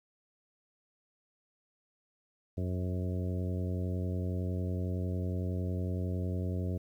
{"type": "harmonic tone with a mistuned harmonic", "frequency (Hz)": 90.9, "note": "F#2", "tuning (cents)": -30, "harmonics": [1, 2, 3, 4, 5, 6, 7], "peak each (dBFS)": [-32, -38, -42, -44, -46, -48, -49], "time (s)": [2.57, 6.78], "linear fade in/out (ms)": 10, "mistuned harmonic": 7, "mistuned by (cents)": 19, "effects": ["11-bit"]}